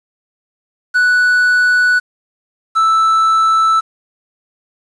triangle tone pair in turn, 1480 / 1318.5 Hz, F#6 / E6, 0 / 0 cents, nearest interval major second, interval 200 cents, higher first, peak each -7 dBFS, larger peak neither, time 0.94-2 / 2.75-3.81 s, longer neither, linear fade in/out 20 ms, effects resampled to 22050 Hz + 7-bit

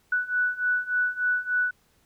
sine beating tone pair, 1480 / 1483.4 Hz, F#6 / F#6, 0 / +4 cents, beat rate 3.4 Hz, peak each -27 / -25 dBFS, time 0.12-1.71 s, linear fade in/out 5 ms, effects pink hiss -65 dBFS RMS until 2.05 s

